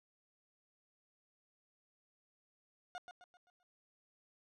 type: tone with echo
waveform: 30% pulse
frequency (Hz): 720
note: F#5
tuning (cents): -47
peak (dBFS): -40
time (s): 2.95-2.98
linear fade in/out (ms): 0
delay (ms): 130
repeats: 5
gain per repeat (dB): -7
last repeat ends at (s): 3.63
effects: low-pass 5000 Hz 12 dB/octave